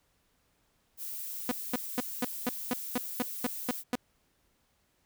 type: noise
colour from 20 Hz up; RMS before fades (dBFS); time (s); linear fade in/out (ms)
violet; -39; 0.97-3.84; 50
type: tone bursts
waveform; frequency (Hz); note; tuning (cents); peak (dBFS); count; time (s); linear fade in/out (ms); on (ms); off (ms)
sawtooth; 246.9; B3; 0; -23; 11; 1.49-3.954; 2; 24; 220
effects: pink hiss -72 dBFS RMS until 5.05 s